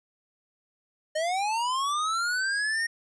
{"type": "linear sweep", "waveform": "square", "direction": "up", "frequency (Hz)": [605, 1864.7], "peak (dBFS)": -26, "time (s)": [1.15, 2.87], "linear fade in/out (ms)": 10, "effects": ["resampled to 22050 Hz"]}